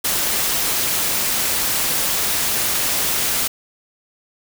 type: noise with amplitude modulation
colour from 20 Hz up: white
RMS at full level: -18 dBFS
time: 0.04-3.48 s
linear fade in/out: 10 ms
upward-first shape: sine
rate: 244 Hz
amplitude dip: 40%
effects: none